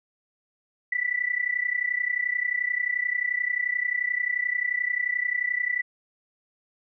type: tone with amplitude modulation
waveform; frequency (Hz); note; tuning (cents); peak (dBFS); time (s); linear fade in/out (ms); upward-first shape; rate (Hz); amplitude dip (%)
sine; 1972; B6; -3; -20; 0.92-5.82; 5; sine; 31.4; 85
effects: none